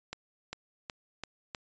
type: accelerating click train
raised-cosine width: 0.2 ms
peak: -20 dBFS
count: 5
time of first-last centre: 0.13-1.548 s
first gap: 400 ms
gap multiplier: 0.92
effects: resampled to 16000 Hz